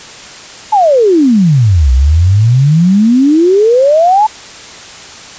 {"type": "exponential two-way sweep", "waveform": "sine", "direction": "down then up", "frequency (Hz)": [887, 61.74, 887], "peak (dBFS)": -4, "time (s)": [0.72, 4.27], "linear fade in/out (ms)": 10, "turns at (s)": 1.92, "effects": ["white hiss -30 dBFS RMS until 5.38 s", "resampled to 16000 Hz"]}